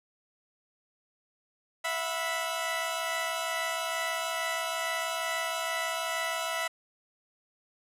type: chord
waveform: 15% pulse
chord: E suspended second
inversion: none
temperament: equal with one note detuned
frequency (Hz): 659.3 / 725.6 / 987.8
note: E5 / F#5 / B5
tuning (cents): 0 / -34 / 0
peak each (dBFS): -26 / -31 / -29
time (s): 1.84-6.68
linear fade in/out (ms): 10
effects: resampled to 32000 Hz